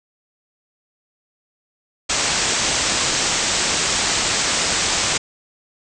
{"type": "low-pass noise", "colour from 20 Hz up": "white", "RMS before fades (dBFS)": -20, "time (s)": [2.09, 5.18], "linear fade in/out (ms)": 10, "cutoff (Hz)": 8200, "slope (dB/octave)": 96, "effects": []}